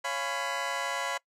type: chord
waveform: 20% pulse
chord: C# dominant seventh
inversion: none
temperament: just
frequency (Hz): 554.4 / 693 / 831.5 / 997.9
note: C#5 / E#5 / G#5 / B5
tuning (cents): 0 / -14 / +2 / +18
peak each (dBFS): -31 / -32 / -35 / -29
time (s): 0.04-1.18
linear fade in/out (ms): 10
effects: noise-tail reverb RT60 0.1 s tail -23 dB re dry + low-pass 9000 Hz 12 dB/octave